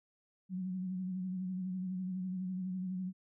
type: tone with vibrato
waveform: sine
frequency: 185 Hz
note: F#3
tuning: in tune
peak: -35 dBFS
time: 0.49-3.13 s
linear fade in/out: 50 ms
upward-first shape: sine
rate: 12 Hz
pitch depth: 42 cents each way
effects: none